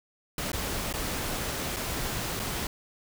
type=noise with dropouts; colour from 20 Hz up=pink; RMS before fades=-32 dBFS; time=0.38-2.67 s; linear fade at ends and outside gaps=2 ms; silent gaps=0.518-0.531 / 0.927-0.938 / 1.763-1.767 / 2.394-2.398 s; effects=none